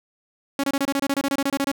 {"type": "tone bursts", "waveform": "sawtooth", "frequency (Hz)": 277.2, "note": "C#4", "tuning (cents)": 0, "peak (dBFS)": -16, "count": 16, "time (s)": [0.59, 1.716], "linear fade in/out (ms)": 2, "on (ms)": 46, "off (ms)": 26, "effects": []}